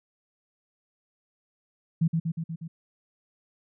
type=tone with echo; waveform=sine; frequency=163.9 Hz; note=E3; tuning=10 cents flat; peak=-19 dBFS; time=2.01-2.08 s; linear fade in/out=10 ms; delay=120 ms; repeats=5; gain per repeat=-3 dB; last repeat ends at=2.68 s; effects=none